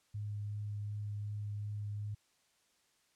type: tone with vibrato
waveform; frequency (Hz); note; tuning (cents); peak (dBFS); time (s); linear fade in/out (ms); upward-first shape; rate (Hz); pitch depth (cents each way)
sine; 103.83; G#2; 0; -37; 0.14-2.15; 10; triangle; 2.7; 11
effects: white hiss -73 dBFS RMS until 3.15 s + low-pass 9000 Hz 12 dB/octave